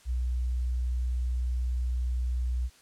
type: tone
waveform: sine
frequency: 61.74 Hz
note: B1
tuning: in tune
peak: -26 dBFS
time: 0.05-2.7 s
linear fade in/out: 50 ms
effects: white hiss -58 dBFS RMS until 2.81 s + low-pass 9000 Hz 12 dB/octave